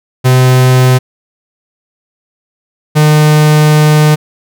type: tone pair in turn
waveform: 45% pulse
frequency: 128.1 / 152 Hz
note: C3 / D#3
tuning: -36 / -40 cents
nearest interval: minor third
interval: 296 cents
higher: second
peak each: -4 dBFS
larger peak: neither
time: 0.24-0.99 / 2.95-4.16 s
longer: second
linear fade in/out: 20 ms
effects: none